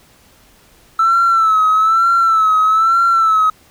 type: tone with vibrato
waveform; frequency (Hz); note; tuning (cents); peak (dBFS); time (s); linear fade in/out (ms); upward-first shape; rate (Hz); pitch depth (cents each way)
triangle; 1318.5; E6; 0; -6; 0.99-3.5; 5; sine; 1.1; 64
effects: tanh soft clip ceiling -6 dBFS + pink hiss -49 dBFS RMS until 3.7 s